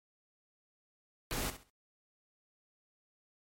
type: noise with echo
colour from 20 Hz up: pink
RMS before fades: -36 dBFS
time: 1.31-1.5 s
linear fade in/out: 0 ms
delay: 66 ms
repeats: 3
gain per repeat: -12 dB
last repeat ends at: 1.698 s
effects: MP3 64 kbps

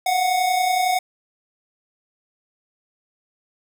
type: tone pair together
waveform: square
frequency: 708.1 / 739 Hz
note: F5 / F#5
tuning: +24 / -2 cents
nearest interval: minor second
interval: 74 cents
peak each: -26 / -19 dBFS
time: 0.06-0.99 s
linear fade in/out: 5 ms
effects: none

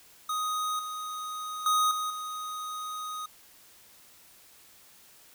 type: tone with level steps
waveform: square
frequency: 1249 Hz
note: D#6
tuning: 6 cents sharp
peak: -29 / -35 / -23 / -30 / -35 dBFS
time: 0.29-3.26 s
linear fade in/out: 5 ms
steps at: 0.79 / 1.66 / 1.91 / 2.1 s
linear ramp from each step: 2 ms
effects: white hiss -56 dBFS RMS until 5.34 s

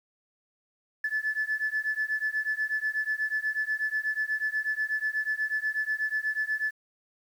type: beating tone pair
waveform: sine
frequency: 1730 / 1738.2 Hz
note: A6 / A6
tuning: -30 / -22 cents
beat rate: 8.2 Hz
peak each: -29 dBFS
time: 1.04-6.71 s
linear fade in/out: 5 ms
effects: tanh soft clip ceiling -20 dBFS + 9-bit

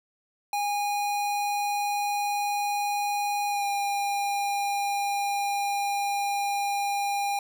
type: tone with pitch glide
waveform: square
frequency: 819 to 805.9 Hz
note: G#5 to G5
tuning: -24 to +48 cents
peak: -26 dBFS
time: 0.53-7.39 s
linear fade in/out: 2 ms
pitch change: -28 cents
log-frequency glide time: 3.49-3.65 s
effects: none

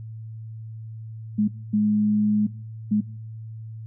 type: tone bursts at uneven times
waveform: sine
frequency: 210.4 Hz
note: G#3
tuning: 23 cents sharp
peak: -17 dBFS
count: 3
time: 1.38-1.48 / 1.73-2.47 / 2.91-3.01 s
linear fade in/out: 10 ms
effects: noise-tail reverb RT60 0.7 s tail -22 dB re dry + added 111 Hz sine -34 dBFS peak until 3.86 s

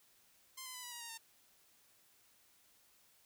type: tone with pitch steps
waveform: 5% pulse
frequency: 1046.5 / 1022.6 / 999.2 / 976.4 / 954.1 / 932.3 / 911 Hz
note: C6 / C6 / B5 / B5 / A#5 / A#5 / A#5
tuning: 0 / -40 / +20 / -20 / +40 / 0 / -40 cents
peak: -34 dBFS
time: 0.57-1.179 s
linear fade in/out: 10 ms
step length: 87 ms
effects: white hiss -69 dBFS RMS until 3.25 s

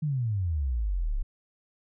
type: exponential sweep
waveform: sine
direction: down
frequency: 158.9 to 31.41 Hz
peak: -25 dBFS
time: 0.02-1.23 s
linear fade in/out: 10 ms
effects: none

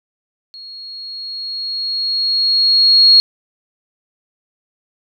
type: tone with level ramp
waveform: sine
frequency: 4300 Hz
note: C8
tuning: 47 cents sharp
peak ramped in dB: -32 to -4 dBFS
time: 0.54-3.2 s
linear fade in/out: 0 ms
effects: none

